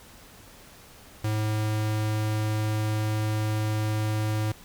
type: tone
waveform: square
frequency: 107.6 Hz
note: A2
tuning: 38 cents flat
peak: -25 dBFS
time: 1.24-4.52 s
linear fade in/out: 5 ms
effects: pink hiss -50 dBFS RMS until 4.64 s